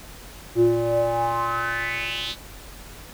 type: tone with band-pass filter sweep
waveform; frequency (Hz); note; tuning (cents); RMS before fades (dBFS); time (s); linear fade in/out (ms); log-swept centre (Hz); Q
square; 116.54; A#2; 0; -23; 0.55-2.36; 50; 320 to 3900; 5.3
effects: added 47 Hz sine -44 dBFS peak until 3.13 s + pink hiss -43 dBFS RMS until 3.13 s